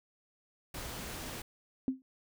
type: noise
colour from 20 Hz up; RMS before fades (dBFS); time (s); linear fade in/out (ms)
pink; -42; 0.74-1.42; 5
type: tone with exponential decay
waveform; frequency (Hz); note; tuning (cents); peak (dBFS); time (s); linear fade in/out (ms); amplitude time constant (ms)
sine; 261.6; C4; 0; -24; 1.88-2.02; 1; 29
effects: none